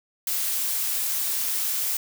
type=noise; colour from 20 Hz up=blue; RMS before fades=-26 dBFS; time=0.27-1.97 s; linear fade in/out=2 ms; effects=none